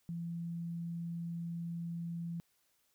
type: tone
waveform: sine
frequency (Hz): 169.2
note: E3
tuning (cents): +45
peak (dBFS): -37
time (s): 0.09-2.4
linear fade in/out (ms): 0
effects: white hiss -75 dBFS RMS until 2.94 s